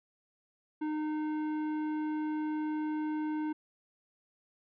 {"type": "tone with tanh clipping", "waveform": "triangle", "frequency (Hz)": 306.5, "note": "D#4", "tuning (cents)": -26, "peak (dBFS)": -33, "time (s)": [0.81, 3.53], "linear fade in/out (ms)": 10, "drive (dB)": 16, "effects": []}